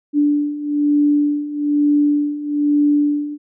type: beating tone pair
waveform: sine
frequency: 291.8 / 292.9 Hz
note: D4 / D4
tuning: -11 / -5 cents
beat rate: 1.1 Hz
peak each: -19 / -15 dBFS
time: 0.13-3.38 s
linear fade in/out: 50 ms
effects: none